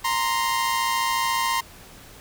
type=tone pair together; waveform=sawtooth; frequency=932.3 / 1046.5 Hz; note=A#5 / C6; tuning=0 / 0 cents; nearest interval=major second; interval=200 cents; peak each=-21 / -20 dBFS; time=0.04-1.61 s; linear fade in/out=10 ms; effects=pink hiss -46 dBFS RMS until 2.2 s